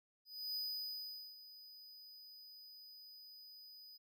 square tone with ADSR envelope, 4978 Hz, D#8, in tune, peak -39 dBFS, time 0.25-3.98 s, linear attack 300 ms, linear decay 800 ms, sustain -16 dB, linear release 19 ms, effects none

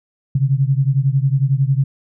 sine beating tone pair, 132.1 / 143.1 Hz, C3 / D3, +17 / -45 cents, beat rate 11 Hz, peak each -15 / -17 dBFS, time 0.35-1.84 s, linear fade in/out 5 ms, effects none

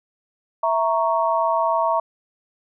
sine chord, A# diminished, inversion second, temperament equal, 659.3 / 932.3 / 1108.7 Hz, E5 / A#5 / C#6, 0 / 0 / 0 cents, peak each -21 / -21 / -23 dBFS, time 0.63-2 s, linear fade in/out 5 ms, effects none

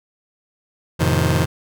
sawtooth chord, F dominant seventh, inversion none, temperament just, 87.31 / 109.13 / 130.96 / 157.15 Hz, F2 / A2 / C3 / Eb3, 0 / -14 / +2 / +18 cents, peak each -16 / -20 / -16 / -16 dBFS, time 0.99-1.46 s, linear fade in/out 20 ms, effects none

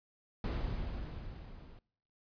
brown noise with level ramp, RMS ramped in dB -33 to -53 dBFS, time 0.44-1.79 s, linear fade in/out 2 ms, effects noise-tail reverb RT60 0.7 s tail -26 dB re dry + resampled to 11025 Hz

